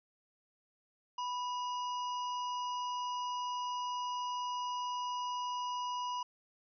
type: harmonic tone with a mistuned harmonic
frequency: 987.8 Hz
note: B5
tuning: in tune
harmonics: 1 / 3 / 5 / 6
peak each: -35 / -46 / -53 / -54 dBFS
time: 1.18-6.23 s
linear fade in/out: 5 ms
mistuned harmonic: 3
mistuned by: -53 cents
effects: none